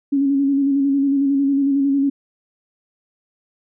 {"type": "tone with vibrato", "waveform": "sine", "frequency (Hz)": 277.2, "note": "C#4", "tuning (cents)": 0, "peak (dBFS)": -14, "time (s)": [0.12, 2.1], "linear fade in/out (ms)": 10, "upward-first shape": "square", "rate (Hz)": 11, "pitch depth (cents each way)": 29, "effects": []}